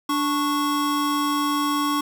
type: tone pair together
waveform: square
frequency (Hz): 292.7 / 1105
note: D4 / C#6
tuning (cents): -6 / -6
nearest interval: octave + major seventh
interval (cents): 2300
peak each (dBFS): -24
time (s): 0.09-2.01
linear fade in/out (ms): 5
effects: none